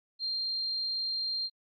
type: tone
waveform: sine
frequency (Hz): 4186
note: C8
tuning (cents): 0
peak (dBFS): -30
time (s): 0.19-1.5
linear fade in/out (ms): 50
effects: AAC 64 kbps